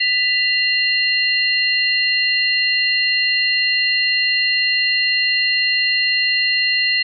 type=tone cluster; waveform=sine; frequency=1984 / 2780 / 4194 Hz; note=B6 / F7 / C8; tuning=+7 / -9 / +3 cents; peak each=-19 dBFS; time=0-7.03 s; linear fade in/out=10 ms; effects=none